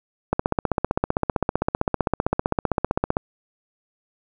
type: click train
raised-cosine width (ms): 1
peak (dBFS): -5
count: 45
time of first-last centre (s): 0.33-3.169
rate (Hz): 15.5
effects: none